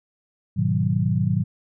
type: chord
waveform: sine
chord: G# minor seventh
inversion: none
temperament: equal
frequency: 103.83 / 123.47 / 155.56 / 185 Hz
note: G#2 / B2 / D#3 / F#3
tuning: 0 / 0 / 0 / 0 cents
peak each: -24 dBFS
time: 0.56-1.44 s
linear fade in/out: 20 ms
effects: none